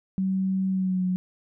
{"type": "tone with pitch glide", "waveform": "sine", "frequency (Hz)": [190.1, 183.31], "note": ["F#3", "F#3"], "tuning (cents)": [47, -16], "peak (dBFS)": -22, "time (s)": [0.18, 1.16], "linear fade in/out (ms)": 0, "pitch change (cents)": -63, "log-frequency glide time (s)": [0.69, 1.05], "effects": []}